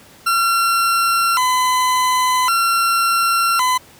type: tone with vibrato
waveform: 40% pulse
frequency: 1174.7 Hz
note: D6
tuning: in tune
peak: -13 dBFS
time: 0.26-3.78 s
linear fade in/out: 10 ms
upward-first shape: square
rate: 0.45 Hz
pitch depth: 260 cents each way
effects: pink hiss -45 dBFS RMS until 3.99 s + high-pass 80 Hz 12 dB/octave